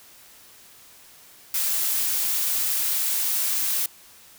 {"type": "noise", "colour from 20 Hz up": "blue", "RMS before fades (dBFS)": -24, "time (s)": [1.54, 3.86], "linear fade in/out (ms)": 2, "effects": ["white hiss -50 dBFS RMS until 4.38 s"]}